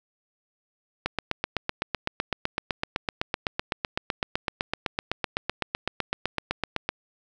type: click train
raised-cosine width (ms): 0.3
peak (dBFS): -9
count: 47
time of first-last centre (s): 1.06-6.89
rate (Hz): 7.89
effects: none